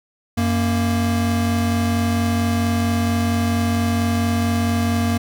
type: tone pair together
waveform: square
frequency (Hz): 92.5 / 233.1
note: F#2 / A#3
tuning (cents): 0 / 0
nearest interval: octave + major third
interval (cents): 1600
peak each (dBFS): -21 / -20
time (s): 0.37-5.18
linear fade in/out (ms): 10
effects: none